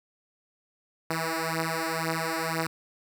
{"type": "beating tone pair", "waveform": "5% pulse", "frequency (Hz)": [161.7, 163.7], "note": ["E3", "E3"], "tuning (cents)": [-33, -12], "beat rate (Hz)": 2, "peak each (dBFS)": -19, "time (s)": [1.1, 2.67], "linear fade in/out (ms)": 5, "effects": []}